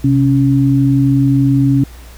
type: tone pair together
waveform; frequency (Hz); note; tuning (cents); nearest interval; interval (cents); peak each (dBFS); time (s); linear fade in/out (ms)
sine; 131 / 277.6; C3 / C#4; +2 / +3; octave + minor second; 1301; -11; 0.04-1.84; 5
effects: added 60 Hz sine -33 dBFS peak until 2.17 s + pink hiss -41 dBFS RMS until 2.17 s